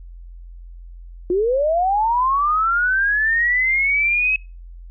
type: linear sweep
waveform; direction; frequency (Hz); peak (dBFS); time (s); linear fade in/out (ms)
sine; up; 344 to 2567; -15; 1.3-4.36; 2
effects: noise-tail reverb RT60 0.3 s tail -25 dB re dry + added 43 Hz sine -35 dBFS peak until 4.9 s